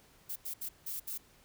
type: noise bursts at uneven times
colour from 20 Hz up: violet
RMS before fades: -39 dBFS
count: 5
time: 0.29-0.36 / 0.45-0.54 / 0.61-0.69 / 0.86-1 / 1.07-1.18 s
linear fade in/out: 10 ms
effects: pink hiss -63 dBFS RMS until 1.44 s